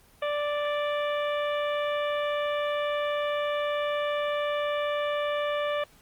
harmonic tone, 587 Hz, D5, 1 cent flat, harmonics 1 / 2 / 3 / 4 / 5 / 6, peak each -27 / -33 / -37 / -39 / -41 / -43 dBFS, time 0.22-5.84 s, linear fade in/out 5 ms, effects pink hiss -58 dBFS RMS until 6.01 s + Opus 24 kbps

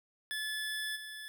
25% pulse tone with level steps, 1727 Hz, A6, 33 cents flat, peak -31 / -39 dBFS, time 0.31-1.28 s, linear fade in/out 0 ms, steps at 0.95 s, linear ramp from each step 20 ms, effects none

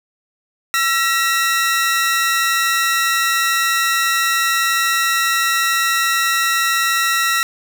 sawtooth tone pair together, 1345 / 1910.9 Hz, E6 / A#6, +34 / +42 cents, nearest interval tritone, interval 608 cents, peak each -14 dBFS, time 0.74-7.43 s, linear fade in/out 0 ms, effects none

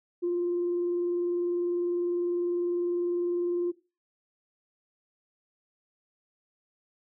sine tone with vibrato, 350 Hz, F4, 4 cents sharp, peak -24 dBFS, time 0.22-3.72 s, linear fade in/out 20 ms, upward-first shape square, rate 20 Hz, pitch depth 18 cents each way, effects noise-tail reverb RT60 0.3 s tail -18 dB re dry + tanh soft clip ceiling -21 dBFS

